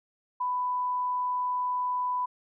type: tone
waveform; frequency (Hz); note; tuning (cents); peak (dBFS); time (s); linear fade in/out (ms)
sine; 995; B5; +13; -26; 0.4-2.26; 10
effects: none